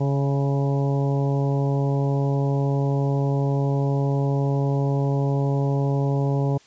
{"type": "harmonic tone with a mistuned harmonic", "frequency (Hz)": 139.4, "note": "C#3", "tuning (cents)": 10, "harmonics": [1, 2, 3, 4, 5, 6, 7], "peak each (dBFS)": [-20, -29, -29, -32, -36, -36, -39], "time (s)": [0, 6.58], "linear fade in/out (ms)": 10, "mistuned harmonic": 5, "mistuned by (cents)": -25, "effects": ["white hiss -54 dBFS RMS until 6.66 s", "resampled to 16000 Hz"]}